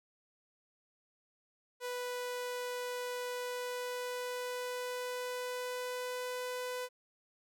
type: tone with pitch glide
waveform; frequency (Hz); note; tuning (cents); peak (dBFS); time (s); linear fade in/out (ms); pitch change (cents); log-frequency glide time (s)
sawtooth; 493.9 to 499.4; B4 to B4; 0 to +19; -33; 1.8-6.89; 50; +19; 3.29-6.35
effects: none